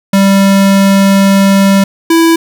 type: tone pair in turn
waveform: square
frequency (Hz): 196 / 330.3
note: G3 / E4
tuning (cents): 0 / +4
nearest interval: major sixth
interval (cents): 904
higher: second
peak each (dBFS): -5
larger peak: neither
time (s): 0.13-1.84 / 2.1-2.36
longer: first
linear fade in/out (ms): 5
effects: none